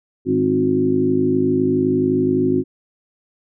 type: harmonic tone with a mistuned harmonic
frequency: 51.91 Hz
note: G#1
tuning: in tune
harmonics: 2 / 3 / 4 / 5 / 6 / 7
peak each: -29 / -26 / -29 / -18 / -25 / -18 dBFS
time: 0.25-2.64 s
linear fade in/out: 50 ms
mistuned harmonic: 5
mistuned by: +29 cents
effects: none